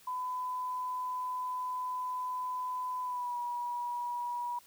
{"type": "tone with pitch glide", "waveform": "sine", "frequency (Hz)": [1005, 966.3], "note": ["B5", "B5"], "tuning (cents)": [30, -38], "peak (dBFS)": -33, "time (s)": [0.07, 4.59], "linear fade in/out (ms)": 5, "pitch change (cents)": -68, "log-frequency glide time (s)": [3.02, 3.38], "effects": ["white hiss -60 dBFS RMS until 4.66 s"]}